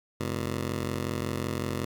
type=ring-modulated tone; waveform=15% pulse; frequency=117.5 Hz; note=A#2; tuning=14 cents sharp; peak=-20 dBFS; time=0.2-1.85 s; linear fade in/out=5 ms; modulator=22.7 Hz; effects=9-bit